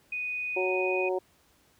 sine tone, 2484 Hz, D#7, 3 cents flat, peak -30 dBFS, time 0.12-1.09 s, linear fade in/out 5 ms
harmonic tone, 185 Hz, F#3, in tune, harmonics 2 / 3 / 4 / 5, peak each -28 / -32 / -36 / -39 dBFS, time 0.56-1.19 s, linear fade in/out 10 ms
effects pink hiss -64 dBFS RMS until 1.79 s + high-pass 60 Hz 12 dB/octave

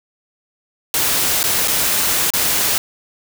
white noise with dropouts, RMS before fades -17 dBFS, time 0.94-2.78 s, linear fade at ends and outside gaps 1 ms, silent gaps 1.43-1.439 / 1.676-1.681 / 2.304-2.336 s, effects none

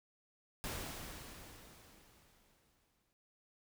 pink noise with exponential decay, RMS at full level -41 dBFS, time 0.64-3.13 s, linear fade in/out 0 ms, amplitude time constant 540 ms, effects none

